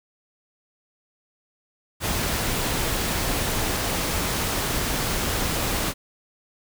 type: noise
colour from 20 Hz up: pink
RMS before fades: -25 dBFS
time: 2-5.94 s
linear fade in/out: 50 ms
effects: none